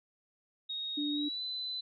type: tone with pitch glide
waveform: sine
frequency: 3747 to 4016 Hz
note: A#7 to B7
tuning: +8 to +28 cents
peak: -35 dBFS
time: 0.69-1.81 s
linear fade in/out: 10 ms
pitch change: +120 cents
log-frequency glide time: 1.11-1.42 s
type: tone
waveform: sine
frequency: 293.7 Hz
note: D4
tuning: in tune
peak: -32 dBFS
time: 0.97-1.29 s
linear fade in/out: 10 ms
effects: none